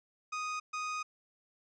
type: tone bursts at uneven times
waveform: 30% pulse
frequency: 1244.5 Hz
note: D#6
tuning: in tune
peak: -32 dBFS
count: 2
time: 0.32-0.6 / 0.73-1.03 s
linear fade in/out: 10 ms
effects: resampled to 16000 Hz